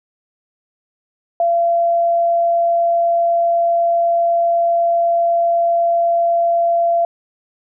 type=tone; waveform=sine; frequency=682 Hz; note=F5; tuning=41 cents flat; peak=-12 dBFS; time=1.4-7.05 s; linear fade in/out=2 ms; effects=none